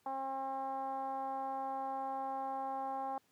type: tone with low-pass filter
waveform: 10% pulse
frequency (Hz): 268.2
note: C4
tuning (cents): +43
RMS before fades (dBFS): -39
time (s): 0.06-3.18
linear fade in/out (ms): 2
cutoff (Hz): 890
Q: 8.8
effects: pink hiss -73 dBFS RMS until 3.31 s + high-pass 150 Hz 12 dB/octave